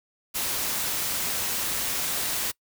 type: noise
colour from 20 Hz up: white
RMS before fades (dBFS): -28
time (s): 0.34-2.52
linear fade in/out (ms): 20
effects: noise-tail reverb RT60 0.1 s tail -24 dB re dry